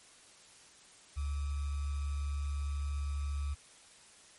sine tone with sample-and-hold, 71.5 Hz, D2, 46 cents flat, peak -32 dBFS, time 1.16-3.55 s, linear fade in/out 20 ms, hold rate 1225 Hz, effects white hiss -58 dBFS RMS until 4.38 s + MP3 48 kbps

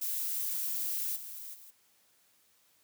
violet noise with level steps, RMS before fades -34 / -44 / -53 dBFS, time 0.01-1.71 s, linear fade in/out 10 ms, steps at 1.15 / 1.53 s, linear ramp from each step 20 ms, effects white hiss -68 dBFS RMS until 2.83 s + high-pass 80 Hz 12 dB/octave

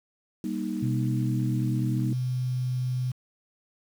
sine chord, Eb major, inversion first, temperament equal with one note detuned, 196 / 236.5 / 311.1 Hz, G3 / Bb3 / Eb4, 0 / +25 / 0 cents, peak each -32 dBFS, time 0.44-2.13 s, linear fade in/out 2 ms
sine tone, 126.6 Hz, B2, 43 cents sharp, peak -25 dBFS, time 0.82-3.12 s, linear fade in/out 10 ms
effects 8-bit

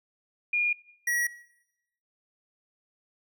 sine / square tone pair in turn, 2426 / 1917.2 Hz, D#7 / A#6, -44 / +48 cents, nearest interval major third, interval 408 cents, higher first, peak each -23 / -25 dBFS, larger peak first, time 0.53-0.73 / 1.07-1.27 s, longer neither, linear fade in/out 5 ms, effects noise-tail reverb RT60 0.9 s tail -21 dB re dry

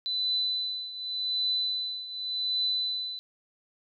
sine tone with tremolo, 4002 Hz, B7, 22 cents sharp, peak -24 dBFS, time 0.06-3.19 s, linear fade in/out 0 ms, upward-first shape triangle, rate 0.87 Hz, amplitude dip 80%, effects none

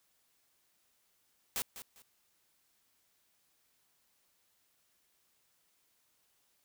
white noise with echo, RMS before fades -35 dBFS, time 1.56-1.62 s, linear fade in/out 0 ms, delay 200 ms, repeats 2, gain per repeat -12 dB, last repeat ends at 2.02 s, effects white hiss -74 dBFS RMS until 6.64 s

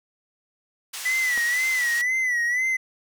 white band-pass noise, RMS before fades -34 dBFS, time 0.93-2.02 s, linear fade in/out 10 ms, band 1100 to 9400 Hz, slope 12 dB/octave
triangle tone with vibrato, 1975.5 Hz, B6, in tune, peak -19 dBFS, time 1.05-2.77 s, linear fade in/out 10 ms, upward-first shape sine, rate 2 Hz, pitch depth 87 cents each way
clicks, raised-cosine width 0.5 ms, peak -22 dBFS, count 2, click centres 1.375 / 1.379 s
effects none

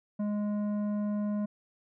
sine tone with tanh clipping, 207.7 Hz, G#3, in tune, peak -30 dBFS, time 0.19-1.46 s, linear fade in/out 10 ms, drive 10 dB, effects none

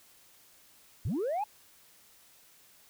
sine linear sweep, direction up, 71.9 to 870 Hz, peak -27 dBFS, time 1.05-1.44 s, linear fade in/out 5 ms, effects tanh soft clip ceiling -27 dBFS + white hiss -60 dBFS RMS until 2.89 s

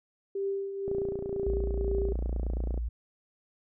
sine tone with tremolo, 393.7 Hz, G4, 8 cents sharp, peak -27 dBFS, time 0.35-2.13 s, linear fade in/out 5 ms, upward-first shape triangle, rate 2 Hz, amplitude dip 60%
click train, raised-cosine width 2 ms, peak -24 dBFS, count 56, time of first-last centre 0.88-2.777 s, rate 29 Hz
sine tone, 57.9 Hz, A#1, 11 cents flat, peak -29 dBFS, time 1.46-2.89 s, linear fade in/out 10 ms
effects none

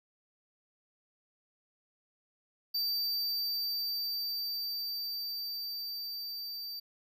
square tone with level ramp, 4648 Hz, D8, 19 cents flat, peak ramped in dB -30 to -39 dBFS, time 2.74-6.8 s, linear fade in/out 10 ms, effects none

